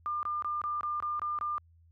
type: tone bursts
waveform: sine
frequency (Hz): 1200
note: D6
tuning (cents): +37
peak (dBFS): -30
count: 8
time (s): 0.06-1.581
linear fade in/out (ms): 0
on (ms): 170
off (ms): 23
effects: added 83 Hz sine -58 dBFS peak until 1.91 s